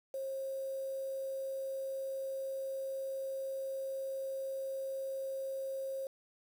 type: tone with quantisation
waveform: sine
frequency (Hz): 537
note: C5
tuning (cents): +45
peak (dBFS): -36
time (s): 0.14-6.07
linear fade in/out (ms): 2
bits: 9
effects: none